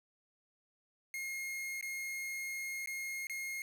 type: tone with dropouts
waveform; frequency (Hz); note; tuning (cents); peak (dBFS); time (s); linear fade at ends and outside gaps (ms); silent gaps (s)
45% pulse; 2144; C7; +42; -38; 1.14-3.62; 1; 1.811-1.826 / 2.86-2.873 / 3.27-3.297
effects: none